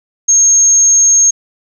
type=tone; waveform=sine; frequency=6480 Hz; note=G#8; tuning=43 cents flat; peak=-5 dBFS; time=0.28-1.31 s; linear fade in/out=10 ms; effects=none